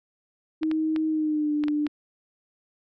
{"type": "tone with pitch glide", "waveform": "sine", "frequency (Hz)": [314.7, 297.4], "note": ["D#4", "D4"], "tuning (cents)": [20, 22], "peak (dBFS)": -22, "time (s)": [0.61, 1.88], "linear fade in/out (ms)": 20, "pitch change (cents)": -98, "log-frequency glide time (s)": [1.08, 1.52]}
{"type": "clicks", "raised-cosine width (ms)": 0.3, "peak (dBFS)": -19, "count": 6, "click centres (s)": [0.632, 0.714, 0.962, 1.638, 1.683, 1.867]}
{"effects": []}